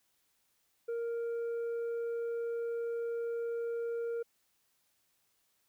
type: tone with tanh clipping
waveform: triangle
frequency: 466.2 Hz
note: A#4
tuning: in tune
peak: -34 dBFS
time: 0.88-4.23 s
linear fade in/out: 10 ms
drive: 8 dB
effects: white hiss -75 dBFS RMS until 5.68 s